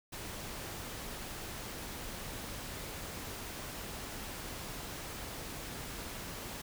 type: noise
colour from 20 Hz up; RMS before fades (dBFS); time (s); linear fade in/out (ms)
pink; -43; 0.12-6.62; 10
effects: none